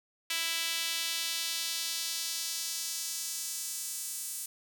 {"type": "tone with high-pass filter sweep", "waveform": "sawtooth", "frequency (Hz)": 330, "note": "E4", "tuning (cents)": 2, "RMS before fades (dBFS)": -35, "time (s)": [0.3, 4.46], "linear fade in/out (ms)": 5, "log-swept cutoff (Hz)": [2700, 8600], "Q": 1.3, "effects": []}